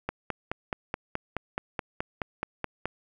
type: click train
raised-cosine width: 0.5 ms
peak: -14 dBFS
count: 14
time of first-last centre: 0.09-2.856 s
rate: 4.7 Hz
effects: 9-bit